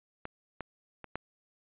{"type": "clicks", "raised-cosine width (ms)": 0.5, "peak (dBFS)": [-23, -22, -28, -19], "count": 4, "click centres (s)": [0.254, 0.607, 1.043, 1.156], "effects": ["resampled to 8000 Hz"]}